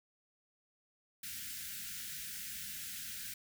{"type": "band-stop noise", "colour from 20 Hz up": "white", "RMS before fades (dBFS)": -44, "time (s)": [1.23, 3.34], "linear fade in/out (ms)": 5, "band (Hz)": [250, 1400], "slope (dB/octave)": 96, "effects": []}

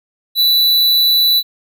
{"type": "tone", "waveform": "square", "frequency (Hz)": 3966, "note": "B7", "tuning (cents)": 7, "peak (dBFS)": -10, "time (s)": [0.35, 1.43], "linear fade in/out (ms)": 50, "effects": []}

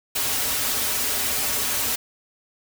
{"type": "noise with comb filter", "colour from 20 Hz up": "white", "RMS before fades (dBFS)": -24, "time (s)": [0.15, 1.96], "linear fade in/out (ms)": 10, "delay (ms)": 5.8, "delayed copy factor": -0.8, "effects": []}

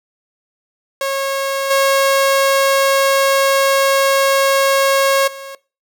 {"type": "tone with level steps", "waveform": "sawtooth", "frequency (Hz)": 546, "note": "C#5", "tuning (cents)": -26, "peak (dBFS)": [-13, -7, -25], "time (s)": [1.01, 5.55], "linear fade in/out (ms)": 2, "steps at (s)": [1.7, 5.27], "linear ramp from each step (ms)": 10, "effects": ["noise-tail reverb RT60 0.3 s tail -20 dB re dry"]}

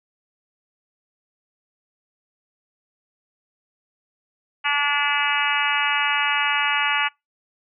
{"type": "harmonic tone", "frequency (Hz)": 288.9, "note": "D4", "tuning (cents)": -28, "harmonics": [3, 4, 5, 6, 7, 8, 9, 10], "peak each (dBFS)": [-27, -27, -27, -27, -27, -27, -27, -27], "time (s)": [4.64, 7.09], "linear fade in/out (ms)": 20, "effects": ["noise-tail reverb RT60 0.2 s tail -25 dB re dry"]}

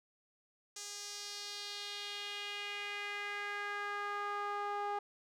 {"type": "tone with band-pass filter sweep", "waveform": "sawtooth", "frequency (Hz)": 409, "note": "G#4", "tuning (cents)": -26, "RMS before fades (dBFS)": -41, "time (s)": [0.76, 4.99], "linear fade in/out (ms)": 5, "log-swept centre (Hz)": [6500, 900], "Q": 2.3, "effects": []}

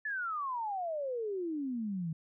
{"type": "exponential sweep", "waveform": "sine", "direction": "down", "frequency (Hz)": [1760, 155.56], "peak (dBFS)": -33, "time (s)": [0.05, 2.13], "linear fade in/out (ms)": 5, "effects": []}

